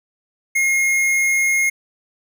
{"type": "tone with hard clipping", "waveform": "sine", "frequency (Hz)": 2147, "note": "C7", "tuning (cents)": 44, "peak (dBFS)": -16, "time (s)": [0.55, 1.7], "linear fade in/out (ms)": 10, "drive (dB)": 15, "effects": []}